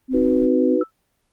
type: tone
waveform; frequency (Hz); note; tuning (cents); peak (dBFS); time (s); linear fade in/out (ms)
sine; 260; C4; -11; -18; 0.08-0.79; 50
type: noise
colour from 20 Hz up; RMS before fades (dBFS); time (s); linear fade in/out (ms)
brown; -38; 0.1-0.49; 50
type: chord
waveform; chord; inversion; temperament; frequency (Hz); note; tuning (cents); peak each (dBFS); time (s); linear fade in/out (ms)
sine; B major; first; equal; 311.1 / 370 / 493.9; D#4 / F#4 / B4; 0 / 0 / 0; -21; 0.13-0.84; 20
type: tone with exponential decay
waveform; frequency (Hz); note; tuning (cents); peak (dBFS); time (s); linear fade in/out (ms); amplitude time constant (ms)
sine; 1318.5; E6; 0; -24; 0.81-0.91; 5; 20
effects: pink hiss -69 dBFS RMS until 1.32 s + Opus 32 kbps